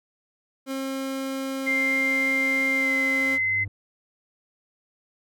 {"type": "tone", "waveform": "30% pulse", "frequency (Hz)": 268.2, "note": "C4", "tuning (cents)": 43, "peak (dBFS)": -25, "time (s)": [0.66, 3.39], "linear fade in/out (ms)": 50}
{"type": "tone with pitch glide", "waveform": "sine", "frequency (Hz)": [2101, 2055], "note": ["C7", "C7"], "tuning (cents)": [7, -32], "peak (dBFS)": -21, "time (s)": [1.66, 3.65], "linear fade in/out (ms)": 20, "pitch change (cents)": -39, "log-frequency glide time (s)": [2.78, 2.91]}
{"type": "tone with exponential growth", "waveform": "triangle", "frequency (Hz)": 98.9, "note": "G2", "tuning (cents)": 16, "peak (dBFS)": -28, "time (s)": [2.99, 3.68], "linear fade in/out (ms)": 5, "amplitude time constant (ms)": 150}
{"effects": []}